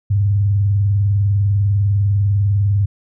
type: tone with vibrato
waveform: sine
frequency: 100 Hz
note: G2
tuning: 35 cents sharp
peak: -12 dBFS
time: 0.1-2.86 s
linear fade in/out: 10 ms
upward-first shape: sine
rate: 20 Hz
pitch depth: 140 cents each way
effects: none